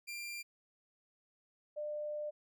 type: tone pair in turn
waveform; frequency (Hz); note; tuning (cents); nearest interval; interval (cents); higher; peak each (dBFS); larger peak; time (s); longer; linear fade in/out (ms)
sawtooth / sine; 2380 / 598.1; D7 / D5; +22 / +31; 2 octaves; 2391; first; -38 / -37; second; 0.07-0.43 / 1.76-2.31; second; 20
effects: none